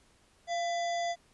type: harmonic tone with a mistuned harmonic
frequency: 690 Hz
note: F5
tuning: 21 cents flat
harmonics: 1 / 3 / 5 / 7 / 9 / 10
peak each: -30 / -40 / -44 / -47 / -49 / -50 dBFS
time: 0.47-1.16 s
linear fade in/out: 50 ms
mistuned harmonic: 3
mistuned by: -62 cents
effects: pink hiss -65 dBFS RMS until 1.33 s + resampled to 24000 Hz